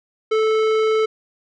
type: tone with tanh clipping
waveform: sine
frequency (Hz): 437.6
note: A4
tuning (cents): -9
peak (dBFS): -17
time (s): 0.31-1.06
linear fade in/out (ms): 10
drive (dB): 16
effects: none